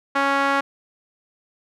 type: tone with band-pass filter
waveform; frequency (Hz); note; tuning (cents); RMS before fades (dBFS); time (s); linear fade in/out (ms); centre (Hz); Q
sawtooth; 277.2; C#4; 0; -20; 0.15-0.61; 10; 1300; 1.5
effects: none